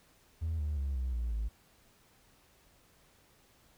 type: tone with pitch steps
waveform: triangle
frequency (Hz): 81 / 74.71 / 68.9 / 63.55 / 58.61 / 54.06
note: E2 / D2 / C#2 / C2 / A#1 / A1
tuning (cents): -30 / +30 / -10 / -50 / +10 / -30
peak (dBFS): -28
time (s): 0.41-1.49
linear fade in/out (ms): 20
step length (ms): 180
effects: tanh soft clip ceiling -27 dBFS + pink hiss -65 dBFS RMS until 3.77 s